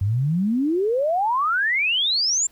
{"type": "exponential sweep", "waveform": "sine", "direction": "up", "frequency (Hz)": [92.7, 7459], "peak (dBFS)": -18, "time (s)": [0.01, 2.47], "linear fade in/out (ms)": 5, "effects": ["pink hiss -57 dBFS RMS until 2.51 s"]}